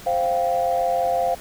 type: chord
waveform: sine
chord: C suspended fourth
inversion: none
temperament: equal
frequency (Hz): 523.3 / 698.5 / 784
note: C5 / F5 / G5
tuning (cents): 0 / 0 / 0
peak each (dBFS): -23 / -20 / -26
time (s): 0.06-1.35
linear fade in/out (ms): 10
effects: tanh soft clip ceiling -10 dBFS + pink hiss -41 dBFS RMS until 1.4 s